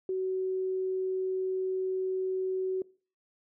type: tone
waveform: sine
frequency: 375.5 Hz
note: F#4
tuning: 26 cents sharp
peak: -28 dBFS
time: 0.09-2.82 s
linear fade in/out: 2 ms
effects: noise-tail reverb RT60 0.4 s tail -22 dB re dry